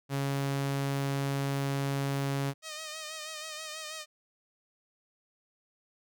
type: tone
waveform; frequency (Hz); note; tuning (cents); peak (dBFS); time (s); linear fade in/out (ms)
sawtooth; 138.59; C#3; 0; -25; 0.09-2.54; 50
type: tone with vibrato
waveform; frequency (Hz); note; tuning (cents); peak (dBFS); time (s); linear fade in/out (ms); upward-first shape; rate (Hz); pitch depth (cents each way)
5% pulse; 622.3; D#5; 0; -27; 2.62-4.06; 50; sine; 6.2; 44
effects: none